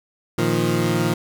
20% pulse chord, Bb suspended fourth, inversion none, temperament equal, 116.54 / 155.56 / 174.61 Hz, Bb2 / Eb3 / F3, 0 / 0 / 0 cents, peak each -18 dBFS, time 0.38-1.14 s, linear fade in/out 5 ms, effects none

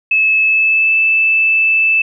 sine tone with pitch glide, 2600 to 2633 Hz, E7 to E7, -24 to -3 cents, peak -9 dBFS, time 0.11-2.02 s, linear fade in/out 5 ms, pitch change +21 cents, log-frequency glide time 0.42-0.95 s, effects none

